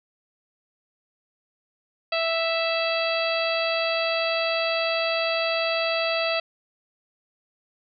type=harmonic tone; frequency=659.3 Hz; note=E5; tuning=in tune; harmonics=1 / 2 / 3 / 4 / 5 / 6 / 7; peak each=-25 / -31 / -34 / -28 / -34 / -34 / -33 dBFS; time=2.12-6.4 s; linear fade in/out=5 ms; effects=none